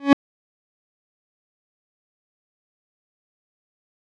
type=tone with exponential growth; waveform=40% pulse; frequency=280 Hz; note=C#4; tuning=18 cents sharp; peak=-5 dBFS; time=0-0.13 s; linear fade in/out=2 ms; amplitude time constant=28 ms; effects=low-pass 3000 Hz 12 dB/octave